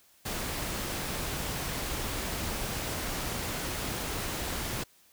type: noise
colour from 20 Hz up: pink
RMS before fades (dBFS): -34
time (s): 0.25-4.84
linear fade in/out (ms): 10
effects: white hiss -62 dBFS RMS until 5.12 s